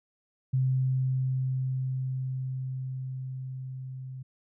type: tone with level ramp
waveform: sine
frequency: 130.4 Hz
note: C3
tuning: 5 cents flat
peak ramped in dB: -22 to -37 dBFS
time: 0.53-4.23 s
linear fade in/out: 10 ms
effects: none